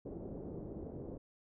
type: low-pass noise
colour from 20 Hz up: white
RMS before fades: -45 dBFS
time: 0.05-1.18 s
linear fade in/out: 10 ms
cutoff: 470 Hz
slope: 24 dB/octave
effects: none